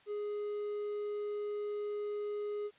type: tone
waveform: triangle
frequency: 415.3 Hz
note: G#4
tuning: in tune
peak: -33 dBFS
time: 0.06-2.71 s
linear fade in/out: 50 ms
effects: white hiss -64 dBFS RMS until 2.78 s + resampled to 8000 Hz